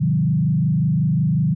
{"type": "tone with frequency modulation", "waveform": "sine", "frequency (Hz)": 155.56, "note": "D#3", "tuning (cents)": 0, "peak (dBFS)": -15, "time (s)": [0, 1.55], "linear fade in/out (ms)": 20, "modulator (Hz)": 25.5, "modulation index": 1.2, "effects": []}